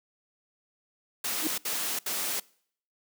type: noise bursts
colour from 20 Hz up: white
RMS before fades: -31 dBFS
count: 3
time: 1.24-2.4 s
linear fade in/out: 5 ms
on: 340 ms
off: 70 ms
type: tone with exponential growth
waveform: sine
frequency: 312.3 Hz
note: D#4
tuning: 7 cents sharp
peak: -22 dBFS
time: 1.38-1.47 s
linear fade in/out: 1 ms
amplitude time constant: 19 ms
effects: noise-tail reverb RT60 0.6 s tail -24 dB re dry + high-pass 200 Hz 12 dB/octave